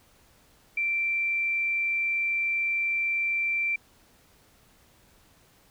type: tone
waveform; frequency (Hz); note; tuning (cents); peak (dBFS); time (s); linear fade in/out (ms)
sine; 2349; D7; 0; -24; 0.77-3.76; 5
effects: pink hiss -60 dBFS RMS until 5.7 s